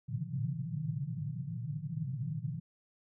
white band-pass noise, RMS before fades -37 dBFS, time 0.08-2.6 s, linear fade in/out 10 ms, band 110 to 170 Hz, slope 96 dB/octave, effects none

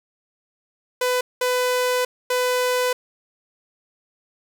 sawtooth tone bursts at uneven times, 500 Hz, B4, 21 cents sharp, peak -15 dBFS, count 3, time 1.01-1.21 / 1.41-2.05 / 2.3-2.93 s, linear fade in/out 5 ms, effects none

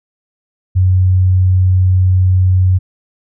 sine tone, 92.5 Hz, F#2, in tune, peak -7 dBFS, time 0.75-2.79 s, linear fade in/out 20 ms, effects none

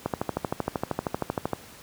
click train, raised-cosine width 1 ms, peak -11 dBFS, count 20, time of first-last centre 0.06-1.533 s, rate 12.9 Hz, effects pink hiss -47 dBFS RMS until 1.82 s + high-pass 80 Hz 12 dB/octave

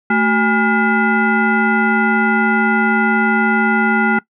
sine tone with frequency modulation, 820 Hz, G#5, 22 cents flat, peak -11 dBFS, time 0.1-4.19 s, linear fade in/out 5 ms, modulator 599 Hz, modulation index 1.7, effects noise-tail reverb RT60 0.1 s tail -21 dB re dry

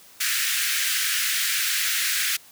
pink high-pass noise, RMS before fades -24 dBFS, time 0.2-2.37 s, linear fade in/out 10 ms, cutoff 1500 Hz, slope 48 dB/octave, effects white hiss -50 dBFS RMS until 2.51 s + high-pass 60 Hz 12 dB/octave

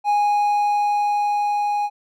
triangle tone with level ramp, 826 Hz, G#5, 10 cents flat, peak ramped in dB -13 to -17 dBFS, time 0.04-1.9 s, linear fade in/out 50 ms, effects none

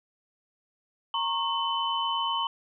sine tone cluster, 925 / 1093 / 3027 Hz, A#5 / C#6 / F#7, -14 / -25 / +39 cents, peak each -30 dBFS, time 1.14-2.47 s, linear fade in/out 2 ms, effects none

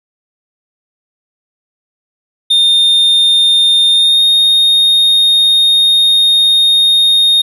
triangle tone with pitch glide, 3640 to 3699 Hz, A#7 to A#7, -42 to -14 cents, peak -5 dBFS, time 2.5-7.42 s, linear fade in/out 10 ms, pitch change +28 cents, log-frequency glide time 3.9-4.23 s, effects none

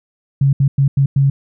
sine tone bursts at uneven times, 137.9 Hz, C#3, 9 cents flat, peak -9 dBFS, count 5, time 0.41-0.53 / 0.6-0.68 / 0.78-0.88 / 0.97-1.06 / 1.16-1.3 s, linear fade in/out 5 ms, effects none

